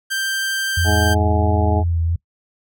sawtooth tone, 1572 Hz, G6, 4 cents sharp, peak -16 dBFS, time 0.1-1.15 s, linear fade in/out 20 ms
sine tone with vibrato, 84.1 Hz, E2, 35 cents sharp, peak -16 dBFS, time 0.77-2.16 s, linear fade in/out 5 ms, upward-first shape sine, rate 3 Hz, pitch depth 31 cents each way
harmonic tone, 105.4 Hz, G#2, 26 cents sharp, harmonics 1 / 2 / 3 / 4 / 6 / 7 / 8, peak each -25 / -25 / -25 / -25 / -25 / -25 / -25 dBFS, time 0.84-1.84 s, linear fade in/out 50 ms
effects noise-tail reverb RT60 0.1 s tail -22 dB re dry

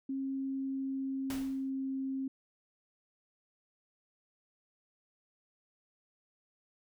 sine tone with pitch glide, 269.4 to 267.2 Hz, C#4 to C4, -49 to +36 cents, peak -33 dBFS, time 0.09-2.28 s, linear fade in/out 5 ms, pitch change -15 cents, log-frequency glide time 0.23-1.94 s
pink noise with exponential decay, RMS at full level -39 dBFS, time 1.3-1.7 s, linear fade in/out 2 ms, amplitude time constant 86 ms
effects none

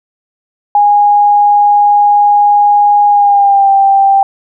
sine tone with pitch glide, 823 to 786.7 Hz, G#5 to G5, -16 to +6 cents, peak -4 dBFS, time 0.75-4.23 s, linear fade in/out 2 ms, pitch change -78 cents, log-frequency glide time 3.09-3.71 s, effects none

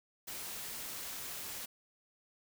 white noise, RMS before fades -43 dBFS, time 0.27-1.66 s, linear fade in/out 10 ms, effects none

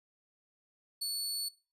sawtooth tone, 4435 Hz, C#8, in tune, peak -30 dBFS, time 1.01-1.49 s, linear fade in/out 10 ms, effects noise-tail reverb RT60 0.3 s tail -19 dB re dry + resampled to 32000 Hz

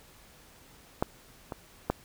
clicks, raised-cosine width 1 ms, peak -11 / -21 / -11 dBFS, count 3, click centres 1.025 / 1.522 / 1.9 s, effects pink hiss -56 dBFS RMS until 2.04 s

